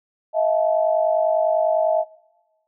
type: tone cluster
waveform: sine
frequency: 637 / 687 / 867 Hz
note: D#5 / F5 / A5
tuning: +41 / -29 / -26 cents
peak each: -18 / -22 / -27 dBFS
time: 0.33-2.05 s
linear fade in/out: 50 ms
effects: noise-tail reverb RT60 1.0 s tail -19 dB re dry